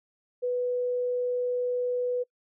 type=tone; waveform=sine; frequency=493.9 Hz; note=B4; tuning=in tune; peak=-25 dBFS; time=0.42-2.24 s; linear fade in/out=20 ms; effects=noise-tail reverb RT60 0.1 s tail -26 dB re dry